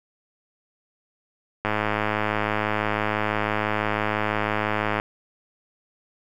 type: click train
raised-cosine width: 0.5 ms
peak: -8 dBFS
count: 356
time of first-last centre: 1.65-4.999 s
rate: 106 Hz
effects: 8-bit